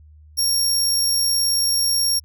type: tone with amplitude modulation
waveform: 25% pulse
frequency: 5560 Hz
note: F8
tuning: 9 cents flat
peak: -11 dBFS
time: 0.37-2.2 s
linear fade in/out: 20 ms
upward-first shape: sine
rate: 58.5 Hz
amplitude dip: 25%
effects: added 76 Hz sine -44 dBFS peak until 2.24 s